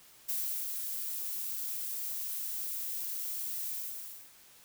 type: noise with ADSR envelope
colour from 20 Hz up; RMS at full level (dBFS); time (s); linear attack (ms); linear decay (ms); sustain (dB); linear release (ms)
violet; -33; 0.28-4.33; 14; 380; -4; 620
effects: white hiss -58 dBFS RMS until 4.64 s